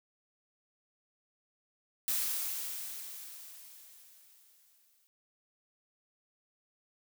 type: noise with exponential decay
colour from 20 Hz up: blue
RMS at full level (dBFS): -31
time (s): 2.08-5.07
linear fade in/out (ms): 0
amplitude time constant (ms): 650
effects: none